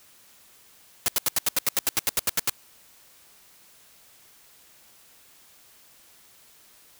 white noise bursts, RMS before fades -22 dBFS, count 15, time 1.06-2.496 s, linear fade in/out 0 ms, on 22 ms, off 79 ms, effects white hiss -55 dBFS RMS until 6.99 s

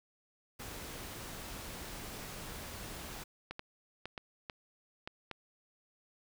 pink noise, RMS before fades -45 dBFS, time 0.59-3.24 s, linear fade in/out 10 ms
clicks, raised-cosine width 0.3 ms, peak -25 dBFS, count 7, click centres 3.51 / 3.594 / 4.056 / 4.178 / 4.498 / 5.075 / 5.313 s
effects none

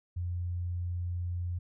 sine tone, 88 Hz, F2, 14 cents sharp, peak -31 dBFS, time 0.16-1.59 s, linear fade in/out 10 ms, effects none

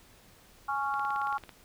harmonic tone, 277.2 Hz, C#4, in tune, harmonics 3 / 4 / 5, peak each -32 / -33 / -34 dBFS, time 0.68-1.38 s, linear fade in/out 10 ms
click train, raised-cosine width 0.3 ms, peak -29 dBFS, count 11, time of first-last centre 0.94-1.492 s, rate 18.1 Hz
effects pink hiss -58 dBFS RMS until 1.64 s

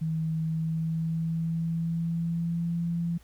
sine tone with pitch glide, 160 to 169.51 Hz, D#3 to E3, +49 to +49 cents, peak -26 dBFS, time 0.01-3.18 s, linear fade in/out 10 ms, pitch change +100 cents, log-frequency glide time 0.41-2.75 s, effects added 60 Hz sine -53 dBFS peak until 3.23 s + pink hiss -61 dBFS RMS until 3.23 s

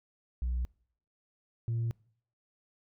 sine tone pair in turn, 61.2 / 115.73 Hz, B1 / A#2, -15 / -12 cents, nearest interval major seventh, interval 1103 cents, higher second, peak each -27 dBFS, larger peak neither, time 0.42-0.65 / 1.68-1.91 s, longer neither, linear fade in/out 0 ms, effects noise-tail reverb RT60 0.6 s tail -26 dB re dry + tanh soft clip ceiling -27 dBFS

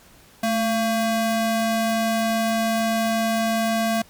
square ring-modulated tone, 451.7 Hz, A4, 45 cents sharp, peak -17 dBFS, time 0.43-4.02 s, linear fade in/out 5 ms, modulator 232 Hz, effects pink hiss -51 dBFS RMS until 4.09 s + MP3 96 kbps

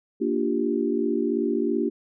sine chord, G minor seventh, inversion first, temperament equal, 233.1 / 293.7 / 349.2 / 392 Hz, Bb3 / D4 / F4 / G4, 0 / 0 / 0 / 0 cents, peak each -27 dBFS, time 0.2-1.9 s, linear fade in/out 20 ms, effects none

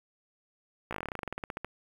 slowing click train, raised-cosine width 0.5 ms, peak -20 dBFS, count 20, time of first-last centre 0.91-1.646 s, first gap 16 ms, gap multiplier 1.09, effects 8-bit

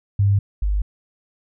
sine tone pair in turn, 100 / 50.32 Hz, G2 / G1, +35 / +46 cents, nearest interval octave, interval 1189 cents, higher first, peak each -13 / -17 dBFS, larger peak first, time 0.19-0.39 / 0.62-0.82 s, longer neither, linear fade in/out 5 ms, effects none

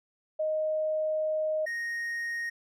sine / triangle tone pair in turn, 622.3 / 1864.8 Hz, D#5 / A#6, 0 / 0 cents, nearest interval octave + perfect fifth, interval 1900 cents, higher second, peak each -26 / -29 dBFS, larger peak first, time 0.39-1.66 / 1.66-2.5 s, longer first, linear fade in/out 10 ms, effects none

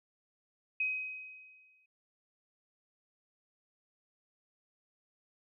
sine tone with exponential decay, 2525 Hz, D#7, 25 cents sharp, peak -28 dBFS, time 0.8-1.86 s, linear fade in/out 5 ms, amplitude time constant 230 ms, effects none

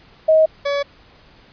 sine / 40% pulse tone pair in turn, 632 / 566.9 Hz, D#5 / C#5, +27 / +39 cents, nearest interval major second, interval 188 cents, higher first, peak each -9 / -17 dBFS, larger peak first, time 0.28-0.46 / 0.65-0.83 s, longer neither, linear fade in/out 10 ms, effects pink hiss -49 dBFS RMS until 1.52 s + resampled to 11025 Hz

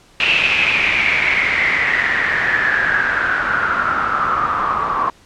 white noise with low-pass filter sweep, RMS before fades -17 dBFS, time 0.2-5.1 s, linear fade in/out 2 ms, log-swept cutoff 2700 to 1100 Hz, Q 9.1, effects pink hiss -49 dBFS RMS until 5.25 s + low-pass 8000 Hz 12 dB/octave

